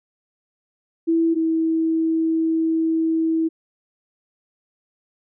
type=tone pair in turn; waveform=sine; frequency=329.6 / 323.9 Hz; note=E4 / E4; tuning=0 / -30 cents; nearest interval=unison; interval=30 cents; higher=first; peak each=-15 / -17 dBFS; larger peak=first; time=1.07-1.35 / 1.35-3.49 s; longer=second; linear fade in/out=20 ms; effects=none